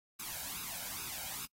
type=noise with flanger; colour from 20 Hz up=white; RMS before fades=-42 dBFS; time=0.19-1.46 s; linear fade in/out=10 ms; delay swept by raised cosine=0.78 to 1.33 ms; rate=2.4 Hz; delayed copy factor=+0.7; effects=noise-tail reverb RT60 0.1 s tail -25 dB re dry + AAC 48 kbps